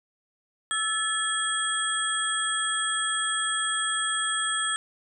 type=tone cluster; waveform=sine; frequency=1322 / 1732 / 3302 / 8120 Hz; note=E6 / A6 / G#7 / B8; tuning=+5 / -28 / -11 / +47 cents; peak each=-30 dBFS; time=0.71-4.76 s; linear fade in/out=0 ms; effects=none